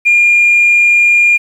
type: tone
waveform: sine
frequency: 2411 Hz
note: D7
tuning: 45 cents sharp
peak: -4 dBFS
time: 0.05-1.38 s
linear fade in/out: 20 ms
effects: tanh soft clip ceiling -2 dBFS + 7-bit